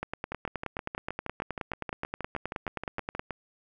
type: two click trains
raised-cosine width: 0.5 ms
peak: -17 / -19 dBFS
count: 31 / 20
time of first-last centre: 0.03-3.195 / 0.32-3.307 s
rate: 9.48 / 6.36 Hz
effects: none